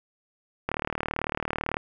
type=click train; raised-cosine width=0.5 ms; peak=-12 dBFS; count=42; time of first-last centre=0.69-1.769 s; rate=38 Hz; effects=none